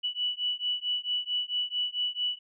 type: beating tone pair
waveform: sine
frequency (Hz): 2954 / 2958.5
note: F#7 / F#7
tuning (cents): -3 / -1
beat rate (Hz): 4.5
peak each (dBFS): -31 / -31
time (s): 0.03-2.39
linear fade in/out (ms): 20
effects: none